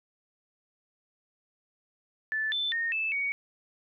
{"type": "tone with pitch steps", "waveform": "sine", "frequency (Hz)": [1751, 3528, 1843, 2628, 2243], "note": ["A6", "A7", "A#6", "E7", "C#7"], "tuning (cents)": [-9, 4, -20, -6, 20], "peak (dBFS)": -27, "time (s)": [2.32, 3.32], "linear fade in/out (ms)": 0, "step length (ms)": 200, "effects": []}